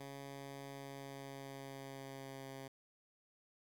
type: tone with pitch glide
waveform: 10% pulse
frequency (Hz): 138.59 to 134.88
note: C#3 to C#3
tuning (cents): 0 to -47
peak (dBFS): -39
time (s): 0-2.68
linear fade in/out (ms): 5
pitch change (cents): -47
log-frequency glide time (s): 0.67-2.5
effects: 12-bit